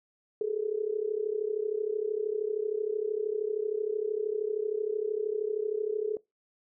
sine tone with amplitude modulation, 427.5 Hz, A4, 50 cents flat, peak -24 dBFS, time 0.41-6.17 s, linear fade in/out 2 ms, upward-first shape sine, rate 33 Hz, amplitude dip 85%, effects noise-tail reverb RT60 0.2 s tail -21 dB re dry

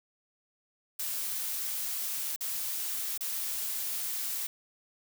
blue noise with dropouts, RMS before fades -34 dBFS, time 0.99-4.47 s, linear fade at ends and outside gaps 5 ms, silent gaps 2.362-2.407 / 3.177-3.207 s, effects none

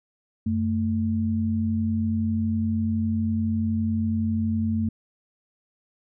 sine tone pair together, 92.51 / 222 Hz, F#2 / A3, 0 / +16 cents, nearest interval octave + minor third, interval 1516 cents, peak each -26 / -23 dBFS, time 0.46-4.89 s, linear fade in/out 5 ms, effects none

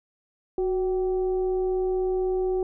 sine tone with frequency modulation, 370 Hz, F#4, in tune, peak -22 dBFS, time 0.58-2.63 s, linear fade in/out 2 ms, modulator 398 Hz, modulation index 0.39, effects none

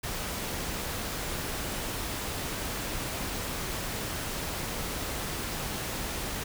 pink noise, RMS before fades -34 dBFS, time 0.03-6.44 s, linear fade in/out 10 ms, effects none

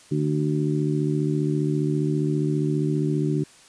harmonic tone, 74.9 Hz, D2, 35 cents sharp, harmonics 2 / 3 / 4 / 5, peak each -23 / -31 / -26 / -28 dBFS, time 0.11-3.44 s, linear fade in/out 10 ms, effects white hiss -51 dBFS RMS until 3.68 s + resampled to 22050 Hz

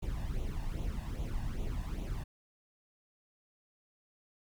brown noise with flanger, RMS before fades -36 dBFS, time 0.02-2.24 s, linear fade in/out 10 ms, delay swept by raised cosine 0.29 to 1.14 ms, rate 2.5 Hz, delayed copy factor +0.7, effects none

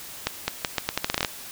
accelerating click train, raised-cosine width 0.2 ms, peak -5 dBFS, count 13, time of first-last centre 0.27-1.248 s, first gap 210 ms, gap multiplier 0.8, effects white hiss -40 dBFS RMS until 1.51 s

